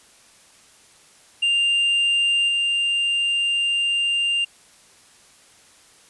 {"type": "tone with level steps", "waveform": "triangle", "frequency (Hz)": 2794, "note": "F7", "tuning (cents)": 0, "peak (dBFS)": [-15, -17], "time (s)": [1.42, 4.45], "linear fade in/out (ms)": 10, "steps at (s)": 2.48, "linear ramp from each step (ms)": 10, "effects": ["white hiss -52 dBFS RMS until 6.09 s", "resampled to 24000 Hz"]}